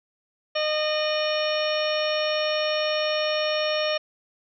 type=harmonic tone with a mistuned harmonic; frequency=612 Hz; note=D#5; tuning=29 cents flat; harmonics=1 / 2 / 3 / 4 / 5 / 6 / 7 / 9; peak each=-24 / -33 / -34 / -33 / -31 / -35 / -38 / -35 dBFS; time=0.55-3.98 s; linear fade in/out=10 ms; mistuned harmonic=5; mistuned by=-44 cents; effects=none